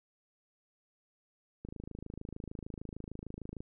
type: click train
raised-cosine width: 3 ms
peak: -29 dBFS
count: 53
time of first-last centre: 1.65-3.605 s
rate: 26.6 Hz
effects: none